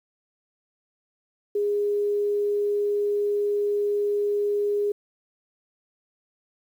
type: tone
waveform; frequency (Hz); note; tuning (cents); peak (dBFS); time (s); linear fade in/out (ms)
sine; 410.9; G#4; -18; -21; 1.55-4.92; 5
effects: 9-bit